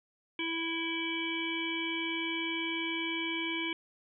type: harmonic tone with a mistuned harmonic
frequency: 329.6 Hz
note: E4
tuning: in tune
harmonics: 1 / 3 / 5 / 7 / 9 / 10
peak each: -36 / -43 / -46 / -35 / -40 / -42 dBFS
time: 0.39-3.73 s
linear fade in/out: 2 ms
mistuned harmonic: 9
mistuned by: +21 cents
effects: none